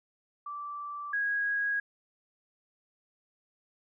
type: tone pair in turn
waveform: sine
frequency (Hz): 1166 / 1649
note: D6 / G#6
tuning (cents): -13 / -13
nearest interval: tritone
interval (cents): 600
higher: second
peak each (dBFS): -36 / -27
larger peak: second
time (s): 0.46-1.13 / 1.13-1.8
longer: neither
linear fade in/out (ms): 5
effects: none